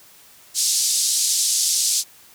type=band-pass noise; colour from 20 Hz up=pink; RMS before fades=-20 dBFS; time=0.54-2.04 s; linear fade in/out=50 ms; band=4700 to 10000 Hz; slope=24 dB/octave; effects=white hiss -49 dBFS RMS until 2.34 s